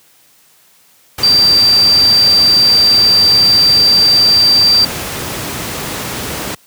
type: tone in noise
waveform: sine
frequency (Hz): 4687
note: D8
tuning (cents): -4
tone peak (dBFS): -6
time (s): 1.23-4.85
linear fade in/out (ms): 5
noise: pink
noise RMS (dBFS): -21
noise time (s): 1.18-6.55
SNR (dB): +12
effects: white hiss -49 dBFS RMS until 6.66 s + high-pass 80 Hz 12 dB/octave